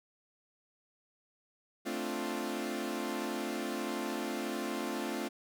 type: chord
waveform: sawtooth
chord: D minor seventh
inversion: second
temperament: equal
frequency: 220 / 261.6 / 293.7 / 349.2 Hz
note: A3 / C4 / D4 / F4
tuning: 0 / 0 / 0 / 0 cents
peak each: -36 / -36 / -37 / -35 dBFS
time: 1.85-5.29 s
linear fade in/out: 20 ms
effects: none